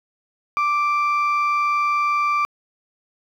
sine tone pair together, 1174.5 / 2349 Hz, D6 / D7, 0 / 0 cents, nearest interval octave, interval 1200 cents, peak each -16 / -23 dBFS, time 0.57-2.45 s, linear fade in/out 0 ms, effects tanh soft clip ceiling -14 dBFS + 9-bit

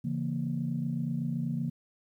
sine chord, A# diminished, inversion first, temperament just, 139.85 / 167.82 / 233.1 Hz, C#3 / E3 / A#3, +16 / +31 / 0 cents, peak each -33 dBFS, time 0.04-1.7 s, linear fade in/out 10 ms, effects tanh soft clip ceiling -20 dBFS + 11-bit

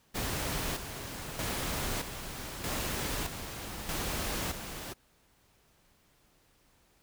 pink noise with tremolo, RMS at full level -34 dBFS, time 0.14-4.94 s, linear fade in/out 20 ms, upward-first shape square, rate 0.8 Hz, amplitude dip 55%, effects pink hiss -67 dBFS RMS until 7.02 s

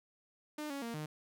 sawtooth tone with pitch steps, 301.6 / 278.9 / 232.5 / 152.8 Hz, D4 / C#4 / A#3 / D#3, +46 / +11 / -4 / -31 cents, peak -35 dBFS, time 0.58-1.06 s, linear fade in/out 5 ms, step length 120 ms, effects none

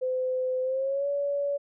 sine tone with pitch glide, 512 to 568.1 Hz, C5 to C#5, -38 to +42 cents, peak -25 dBFS, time 0.01-1.58 s, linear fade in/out 20 ms, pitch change +180 cents, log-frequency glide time 0.62-1.08 s, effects none

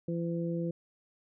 harmonic tone, 169.1 Hz, E3, 44 cents sharp, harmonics 1 / 2 / 3, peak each -32 / -36 / -38 dBFS, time 0.08-0.71 s, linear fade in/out 5 ms, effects none

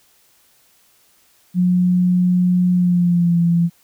sine tone with pitch glide, 179.9 to 170.29 Hz, F#3 to F3, -48 to -43 cents, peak -12 dBFS, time 1.54-3.7 s, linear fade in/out 50 ms, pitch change -95 cents, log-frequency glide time 2.72-3.39 s, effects white hiss -56 dBFS RMS until 3.83 s

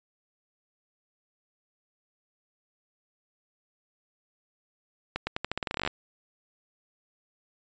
accelerating click train, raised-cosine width 0.3 ms, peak -13 dBFS, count 17, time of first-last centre 5.16-5.875 s, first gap 110 ms, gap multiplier 0.86, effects resampled to 16000 Hz

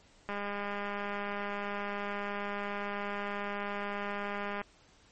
click train, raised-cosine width 0.5 ms, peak -22 dBFS, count 879, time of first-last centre 0.29-4.615 s, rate 203 Hz, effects pink hiss -62 dBFS RMS until 5.11 s + MP3 32 kbps

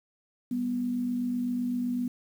sine tone pair together, 197.85 / 245.7 Hz, G3 / B3, +16 / -9 cents, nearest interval major third, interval 375 cents, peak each -37 / -27 dBFS, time 0.51-2.08 s, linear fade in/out 5 ms, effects 9-bit

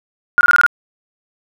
sine tone bursts, 1421 Hz, F6, 30 cents sharp, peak -7 dBFS, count 6, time 0.38-0.664 s, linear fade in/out 0 ms, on 29 ms, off 22 ms, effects none

